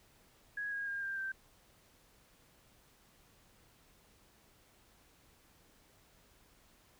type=tone with pitch steps; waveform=sine; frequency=1661.2 / 1636.4 / 1612 / 1588 / 1564.3 Hz; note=G#6 / G#6 / G6 / G6 / G6; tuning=0 / -26 / +48 / +22 / -4 cents; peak=-36 dBFS; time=0.57-1.32 s; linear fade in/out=5 ms; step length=150 ms; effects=pink hiss -66 dBFS RMS until 6.99 s